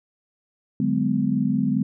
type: chord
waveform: sine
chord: G# half-diminished seventh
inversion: second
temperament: equal with one note detuned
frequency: 146.83 / 185 / 207.7 / 252 Hz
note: D3 / F#3 / G#3 / B3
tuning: 0 / 0 / 0 / +35 cents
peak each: -27 / -27 / -23 / -23 dBFS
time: 0.8-1.83 s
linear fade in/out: 2 ms
effects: none